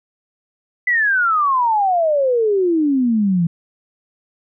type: exponential sweep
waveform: sine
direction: down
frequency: 2016 to 163.5 Hz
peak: -13 dBFS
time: 0.87-3.47 s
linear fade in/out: 5 ms
effects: none